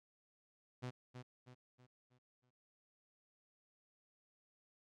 sawtooth tone with echo, 125.4 Hz, B2, 27 cents sharp, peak -38 dBFS, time 0.82-0.91 s, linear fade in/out 20 ms, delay 320 ms, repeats 5, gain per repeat -7 dB, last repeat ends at 2.51 s, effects low-pass 6000 Hz 12 dB/octave

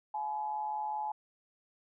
sine tone with amplitude modulation, 851 Hz, G#5, 42 cents sharp, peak -30 dBFS, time 0.14-1.12 s, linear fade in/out 5 ms, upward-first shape sine, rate 145 Hz, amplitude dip 60%, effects none

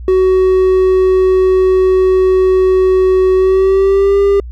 triangle tone with pitch glide, 374.4 to 399 Hz, F#4 to G4, +20 to +31 cents, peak -5 dBFS, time 0.08-4.4 s, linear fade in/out 2 ms, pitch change +111 cents, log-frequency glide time 3.35-4.19 s, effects added 60 Hz sine -24 dBFS peak until 4.51 s

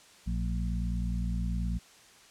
harmonic tone with a mistuned harmonic, 59 Hz, A#1, 22 cents sharp, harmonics 1 / 2 / 3 / 4, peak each -30 / -38 / -35 / -41 dBFS, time 0.26-1.79 s, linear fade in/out 20 ms, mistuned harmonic 4, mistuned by -68 cents, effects white hiss -56 dBFS RMS until 2.3 s + low-pass 8000 Hz 12 dB/octave

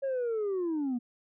sine linear sweep, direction down, 554.4 to 233.1 Hz, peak -26 dBFS, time 0.02-0.99 s, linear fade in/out 20 ms, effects tanh soft clip ceiling -27 dBFS

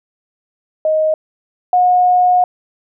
sine tone pair in turn, 625 / 723.6 Hz, D#5 / F#5, +8 / -39 cents, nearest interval minor third, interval 253 cents, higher second, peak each -11 / -8 dBFS, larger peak second, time 0.85-1.14 / 1.73-2.44 s, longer second, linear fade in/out 2 ms, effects none

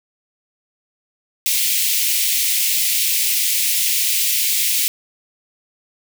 white high-pass noise, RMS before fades -18 dBFS, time 1.46-4.88 s, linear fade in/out 0 ms, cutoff 2100 Hz, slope 48 dB/octave, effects none

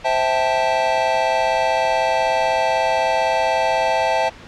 square chord, A minor seventh, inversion first, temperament equal with one note detuned, 523.3 / 653.6 / 784 / 880 Hz, C5 / E5 / G5 / A5, 0 / -15 / 0 / 0 cents, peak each -25 / -21 / -24 / -21 dBFS, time 0.04-4.3 s, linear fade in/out 20 ms, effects pink hiss -40 dBFS RMS until 4.47 s + low-pass 4000 Hz 12 dB/octave

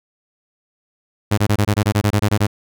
sawtooth tone bursts, 103.83 Hz, G#2, in tune, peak -9 dBFS, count 13, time 1.31-2.469 s, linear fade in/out 10 ms, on 67 ms, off 24 ms, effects none

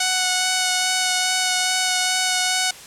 5% pulse tone with vibrato, 739 Hz, F#5, 2 cents flat, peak -6 dBFS, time 0-2.71 s, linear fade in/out 5 ms, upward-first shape sine, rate 2.4 Hz, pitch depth 10 cents each way, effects white hiss -40 dBFS RMS until 2.86 s + low-pass 10000 Hz 12 dB/octave

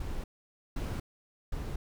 brown noise bursts, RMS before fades -35 dBFS, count 3, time 0-1.76 s, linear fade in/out 5 ms, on 240 ms, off 520 ms, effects none

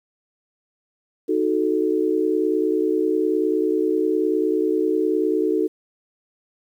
sine chord, D# diminished, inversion none, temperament equal, 311.1 / 370 / 440 Hz, D#4 / F#4 / A4, 0 / 0 / 0 cents, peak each -22 dBFS, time 1.28-5.68 s, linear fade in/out 20 ms, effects 9-bit

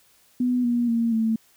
sine tone with pitch steps, 248.2 / 239.6 / 231.3 / 223.3 Hz, B3 / A#3 / A#3 / A3, +9 / +48 / -13 / +26 cents, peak -19 dBFS, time 0.4-1.36 s, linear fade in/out 5 ms, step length 240 ms, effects white hiss -59 dBFS RMS until 1.56 s

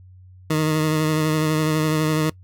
20% pulse tone with vibrato, 155.56 Hz, D#3, in tune, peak -13 dBFS, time 0.5-2.3 s, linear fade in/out 5 ms, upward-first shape sine, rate 12 Hz, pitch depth 24 cents each way, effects noise-tail reverb RT60 0.1 s tail -22 dB re dry + added 92 Hz sine -43 dBFS peak until 2.43 s

